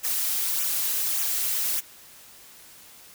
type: noise with flanger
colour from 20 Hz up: blue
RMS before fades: -26 dBFS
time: 0.03-1.81 s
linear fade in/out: 20 ms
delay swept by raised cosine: 0.21 to 6.01 ms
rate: 1.7 Hz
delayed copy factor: -0.85
effects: white hiss -49 dBFS RMS until 3.14 s